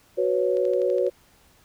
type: chord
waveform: sine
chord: F# suspended fourth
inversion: none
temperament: equal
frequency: 370 / 493.9 / 554.4 Hz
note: F#4 / B4 / C#5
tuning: 0 / 0 / 0 cents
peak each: -24 dBFS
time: 0.17-1.1 s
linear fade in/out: 20 ms
type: click train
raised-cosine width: 0.2 ms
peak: -28 dBFS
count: 7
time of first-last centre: 0.57-1.066 s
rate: 12.1 Hz
effects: pink hiss -58 dBFS RMS until 1.64 s